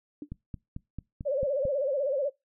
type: tone with exponential decay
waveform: sine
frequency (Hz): 293.7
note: D4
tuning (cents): 0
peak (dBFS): -31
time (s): 0.22-0.29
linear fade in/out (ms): 2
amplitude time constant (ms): 15
type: click train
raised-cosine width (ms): 5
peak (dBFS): -24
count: 7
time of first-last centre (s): 0.32-1.653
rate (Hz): 4.5
type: tone with vibrato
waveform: sine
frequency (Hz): 554.4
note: C#5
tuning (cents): 0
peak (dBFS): -25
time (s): 1.25-2.3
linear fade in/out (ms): 20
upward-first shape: sine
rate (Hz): 16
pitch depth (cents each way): 120
effects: noise-tail reverb RT60 0.2 s tail -24 dB re dry